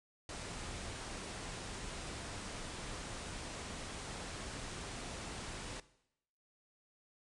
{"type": "low-pass noise", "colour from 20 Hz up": "pink", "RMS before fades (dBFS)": -45, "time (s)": [0.29, 5.8], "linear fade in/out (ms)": 2, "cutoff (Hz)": 9800, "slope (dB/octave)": 96, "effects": ["noise-tail reverb RT60 0.8 s tail -18 dB re dry"]}